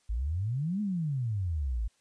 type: exponential two-way sweep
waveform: sine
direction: up then down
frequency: 51 to 214.9 to 51 Hz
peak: -28 dBFS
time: 0.09-1.88 s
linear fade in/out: 10 ms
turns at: 0.81 s
effects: white hiss -70 dBFS RMS until 2 s + resampled to 22050 Hz